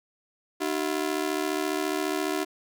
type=ring-modulated tone; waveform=sawtooth; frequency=341.9 Hz; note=F4; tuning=37 cents flat; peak=-19 dBFS; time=0.6-2.45 s; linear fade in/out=20 ms; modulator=37.3 Hz; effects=none